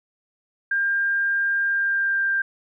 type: tone with pitch glide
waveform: sine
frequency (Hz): 1600 to 1586.2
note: G6 to G6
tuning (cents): +35 to +20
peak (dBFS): -19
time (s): 0.71-2.42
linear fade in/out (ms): 5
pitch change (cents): -15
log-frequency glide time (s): 1.66-2.23
effects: none